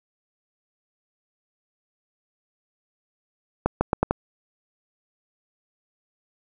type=accelerating click train; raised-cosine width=1 ms; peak=-5 dBFS; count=5; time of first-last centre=3.66-4.11 s; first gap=150 ms; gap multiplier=0.81; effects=none